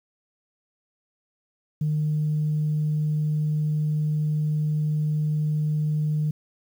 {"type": "tone", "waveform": "sine", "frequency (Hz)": 152.1, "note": "D#3", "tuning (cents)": -39, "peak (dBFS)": -20, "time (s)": [1.81, 6.31], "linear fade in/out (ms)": 5, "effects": ["tanh soft clip ceiling -17 dBFS", "9-bit"]}